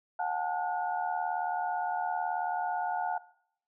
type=tone cluster; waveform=sine; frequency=722 / 800 / 879 / 1447 Hz; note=F#5 / G5 / A5 / F#6; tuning=-43 / +35 / -2 / -39 cents; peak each=-32 / -38 / -34 / -39 dBFS; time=0.19-3.18 s; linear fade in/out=5 ms; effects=noise-tail reverb RT60 0.7 s tail -20 dB re dry